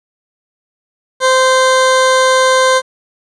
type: tone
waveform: 20% pulse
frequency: 519 Hz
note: C5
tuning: 14 cents flat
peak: -3 dBFS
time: 1.2-2.82 s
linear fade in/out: 50 ms
effects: resampled to 22050 Hz + 7-bit